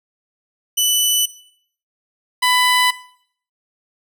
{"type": "tone pair in turn", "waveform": "15% pulse", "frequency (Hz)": [2982, 997.4], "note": ["F#7", "B5"], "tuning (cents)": [13, 17], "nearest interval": "octave + perfect fifth", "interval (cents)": 1896, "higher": "first", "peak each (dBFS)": -7, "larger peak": "neither", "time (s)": [[0.77, 1.26], [2.42, 2.91]], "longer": "neither", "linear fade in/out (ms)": 10, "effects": ["noise-tail reverb RT60 0.6 s tail -17 dB re dry"]}